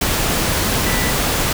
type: tone in noise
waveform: sine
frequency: 1975.5 Hz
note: B6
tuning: in tune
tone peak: -25 dBFS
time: 0.86-1.11 s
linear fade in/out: 5 ms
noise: pink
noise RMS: -18 dBFS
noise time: 0.01-1.53 s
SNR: -10 dB
effects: none